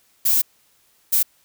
violet noise bursts at uneven times, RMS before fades -17 dBFS, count 2, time 0.25-0.42 / 1.12-1.23 s, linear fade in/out 10 ms, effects white hiss -60 dBFS RMS until 1.44 s

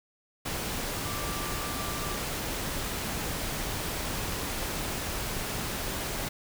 sine tone in noise, 1174.7 Hz, D6, in tune, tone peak -40 dBFS, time 1.04-2.17 s, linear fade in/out 10 ms, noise pink, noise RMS -33 dBFS, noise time 0.45-6.29 s, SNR -10 dB, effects none

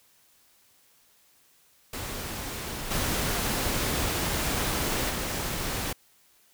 pink noise with level steps, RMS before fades -35 / -28 / -31 dBFS, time 1.93-5.93 s, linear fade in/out 5 ms, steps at 2.9 / 5.09 s, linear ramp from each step 20 ms, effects white hiss -62 dBFS RMS until 6.53 s

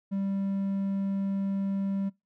triangle tone, 196 Hz, G3, in tune, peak -25 dBFS, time 0.11-2.1 s, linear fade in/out 20 ms, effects noise-tail reverb RT60 0.2 s tail -23 dB re dry

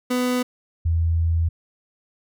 30% pulse / sine tone pair in turn, 249.4 / 82.75 Hz, B3 / E2, +17 / +7 cents, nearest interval octave + perfect fifth, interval 1910 cents, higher first, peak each -17 dBFS, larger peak neither, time 0.1-0.43 / 0.85-1.49 s, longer second, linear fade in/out 10 ms, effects none

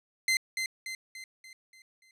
sawtooth tone with echo, 2070 Hz, C7, 19 cents flat, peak -20 dBFS, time 0.28-0.37 s, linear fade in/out 2 ms, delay 290 ms, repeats 6, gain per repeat -6 dB, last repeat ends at 2.11 s, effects low-pass 10000 Hz 12 dB/octave

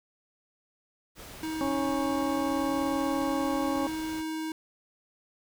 pink noise, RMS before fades -45 dBFS, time 1.15-4.24 s, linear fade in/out 50 ms
square tone, 316.6 Hz, D#4, 30 cents sharp, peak -32 dBFS, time 1.43-4.52 s, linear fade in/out 2 ms
harmonic tone, 276 Hz, C#4, 7 cents flat, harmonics 1 / 2 / 3 / 4, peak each -30 / -33 / -35 / -36 dBFS, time 1.61-3.87 s, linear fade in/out 0 ms
effects none

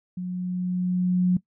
sine tone with level ramp, 181 Hz, F#3, 38 cents flat, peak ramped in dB -28 to -16 dBFS, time 0.17-1.37 s, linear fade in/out 5 ms, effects noise-tail reverb RT60 0.1 s tail -19 dB re dry

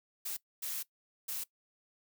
blue noise bursts at uneven times, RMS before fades -38 dBFS, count 3, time 0.25-0.37 / 0.62-0.83 / 1.28-1.44 s, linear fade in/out 10 ms, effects noise-tail reverb RT60 0.1 s tail -20 dB re dry

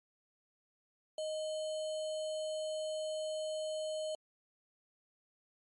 sine tone with sample-and-hold, 622 Hz, D#5, 1 cent flat, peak -35 dBFS, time 1.18-4.15 s, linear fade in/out 2 ms, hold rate 3675 Hz, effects MP3 48 kbps

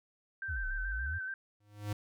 sine tone with vibrato, 1547 Hz, G6, 23 cents flat, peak -36 dBFS, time 0.42-1.34 s, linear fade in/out 2 ms, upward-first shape square, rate 7 Hz, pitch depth 26 cents each way
sine exponential two-way sweep, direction down then up, 98 to 31.7 to 91.4 Hz, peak -35 dBFS, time 0.48-1.19 s, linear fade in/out 20 ms, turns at 0.68 s
square tone with exponential growth, 103.83 Hz, G#2, in tune, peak -32 dBFS, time 1.6-1.93 s, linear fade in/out 5 ms, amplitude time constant 70 ms
effects none

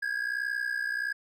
triangle ring-modulated tone, 1646 Hz, G#6, 16 cents flat, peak -24 dBFS, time 0.02-1.13 s, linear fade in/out 10 ms, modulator 30.7 Hz, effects none

